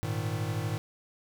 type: chord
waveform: square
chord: Ab suspended second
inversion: none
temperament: equal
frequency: 103.83 / 116.54 / 155.56 Hz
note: Ab2 / Bb2 / Eb3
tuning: 0 / 0 / 0 cents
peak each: -34 / -35 / -36 dBFS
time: 0.03-0.78 s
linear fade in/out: 0 ms
effects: none